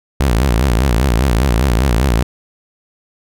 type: tone with vibrato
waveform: sawtooth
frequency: 61.74 Hz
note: B1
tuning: in tune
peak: -7 dBFS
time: 0.2-2.23 s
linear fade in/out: 5 ms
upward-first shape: triangle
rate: 5 Hz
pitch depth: 270 cents each way
effects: none